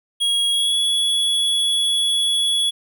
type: tone with pitch glide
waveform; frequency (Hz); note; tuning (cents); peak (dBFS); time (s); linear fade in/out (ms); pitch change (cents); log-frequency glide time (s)
square; 3300 to 3377; G#7 to G#7; -12 to +28; -17; 0.2-2.71; 20; +40; 0.51-0.76
effects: none